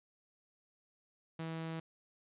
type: tone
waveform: sawtooth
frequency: 162.6 Hz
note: E3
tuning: 23 cents flat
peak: -35 dBFS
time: 1.39-1.8 s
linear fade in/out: 5 ms
effects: resampled to 8000 Hz + 12-bit